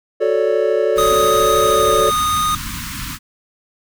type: chord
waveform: triangle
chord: D major seventh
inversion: first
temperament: equal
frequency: 370 / 440 / 554.4 / 587.3 Hz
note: F#4 / A4 / C#5 / D5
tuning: 0 / 0 / 0 / 0 cents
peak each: -19 / -15 / -18 / -18 dBFS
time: 0.2-2.11 s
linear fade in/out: 20 ms
type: band-stop noise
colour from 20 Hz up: pink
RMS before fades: -27 dBFS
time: 0.95-3.19 s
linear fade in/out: 50 ms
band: 300 to 970 Hz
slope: 96 dB/octave
type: tone with pitch glide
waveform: square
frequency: 1250 to 1235.6 Hz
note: D#6 to D#6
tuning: +8 to -12 cents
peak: -16 dBFS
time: 0.98-2.55 s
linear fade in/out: 2 ms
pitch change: -20 cents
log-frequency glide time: 1.62-1.85 s
effects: none